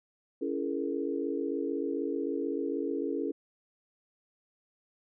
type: chord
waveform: sine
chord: A# half-diminished seventh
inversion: first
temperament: just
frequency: 279.7 / 335.6 / 419.5 / 466.2 Hz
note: C#4 / E4 / G#4 / A#4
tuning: +16 / +31 / +17 / 0 cents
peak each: -34 / -35 / -35 / -37 dBFS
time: 0.41-3.32 s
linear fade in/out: 10 ms
effects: none